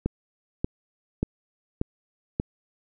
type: click train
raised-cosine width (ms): 3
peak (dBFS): -11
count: 5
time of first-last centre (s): 0.06-2.399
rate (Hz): 1.71
effects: none